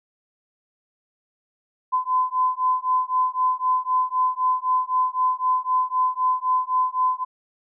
sine beating tone pair, 1016 / 1019.9 Hz, B5 / C6, +49 / -45 cents, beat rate 3.9 Hz, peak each -22 dBFS, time 1.92-7.25 s, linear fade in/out 20 ms, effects none

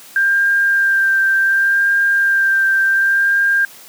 sine tone with vibrato, 1587 Hz, G6, 21 cents sharp, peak -11 dBFS, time 0.16-3.65 s, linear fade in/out 2 ms, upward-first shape sine, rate 0.68 Hz, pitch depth 17 cents each way, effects white hiss -40 dBFS RMS until 3.88 s + high-pass 150 Hz 12 dB/octave

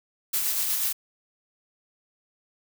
blue noise with tremolo, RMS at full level -25 dBFS, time 0.33-0.93 s, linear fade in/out 10 ms, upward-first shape sine, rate 8.2 Hz, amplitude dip 30%, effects none

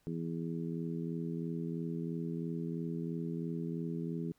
harmonic tone, 83 Hz, E2, 12 cents sharp, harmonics 2 / 3 / 4 / 5, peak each -37 / -41 / -43 / -45 dBFS, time 0.07-4.32 s, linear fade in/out 0 ms, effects pink hiss -73 dBFS RMS until 4.38 s

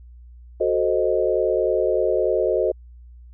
sine chord, F# diminished seventh, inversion none, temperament equal, 370 / 440 / 523.3 / 622.3 Hz, F#4 / A4 / C5 / Eb5, 0 / 0 / 0 / 0 cents, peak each -23 dBFS, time 0.6-2.72 s, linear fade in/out 10 ms, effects added 60 Hz sine -41 dBFS peak until 3.33 s

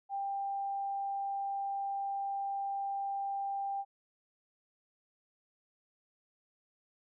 sine tone, 792 Hz, G5, 18 cents sharp, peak -33 dBFS, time 0.09-3.85 s, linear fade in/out 50 ms, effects none

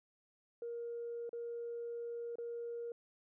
sine tone with dropouts, 470.5 Hz, A#4, 16 cents sharp, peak -39 dBFS, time 0.62-2.92 s, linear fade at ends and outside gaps 2 ms, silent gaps 1.293-1.33 / 2.356-2.384 s, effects tanh soft clip ceiling -35 dBFS

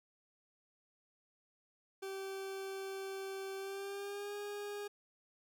40% pulse tone with pitch glide, 387.3 to 410.3 Hz, G4 to G#4, -21 to -21 cents, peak -40 dBFS, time 2.02-4.88 s, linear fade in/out 10 ms, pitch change +100 cents, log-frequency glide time 3.57-4.35 s, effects none

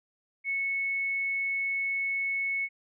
sine tone, 2204 Hz, C#7, 11 cents flat, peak -27 dBFS, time 0.44-2.69 s, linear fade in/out 50 ms, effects none

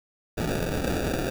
white noise with sample-and-hold, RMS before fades -27 dBFS, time 0.37-1.3 s, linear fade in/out 10 ms, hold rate 1050 Hz, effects none

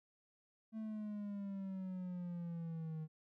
triangle exponential sweep, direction down, 222 to 155.56 Hz, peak -39 dBFS, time 0.72-3.08 s, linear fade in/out 50 ms, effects none

